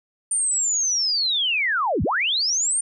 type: linear two-way sweep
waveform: sine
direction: down then up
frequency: 9100 to 57.2 to 9100 Hz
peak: -19 dBFS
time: 0.31-2.81 s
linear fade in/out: 5 ms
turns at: 2.03 s
effects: none